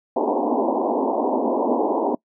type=band-pass noise; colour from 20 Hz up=pink; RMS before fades=-21 dBFS; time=0.16-2.15 s; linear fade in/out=5 ms; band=230 to 990 Hz; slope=96 dB/octave; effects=noise-tail reverb RT60 0.1 s tail -24 dB re dry